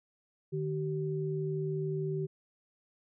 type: tone pair together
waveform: sine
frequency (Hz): 152.3 / 383.6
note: D#3 / G4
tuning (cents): -37 / -37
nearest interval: octave + major third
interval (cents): 1600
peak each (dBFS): -33 / -34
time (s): 0.52-2.27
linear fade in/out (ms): 20
effects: none